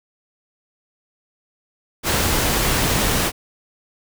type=noise; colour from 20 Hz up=pink; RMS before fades=-19 dBFS; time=2.03-3.32 s; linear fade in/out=50 ms; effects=none